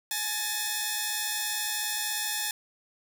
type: tone pair together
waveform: 5% pulse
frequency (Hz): 844.5 / 1807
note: G#5 / A6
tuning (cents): +29 / +46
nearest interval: octave + minor second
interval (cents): 1317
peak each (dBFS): -20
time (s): 0.11-2.51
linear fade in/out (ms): 2
effects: none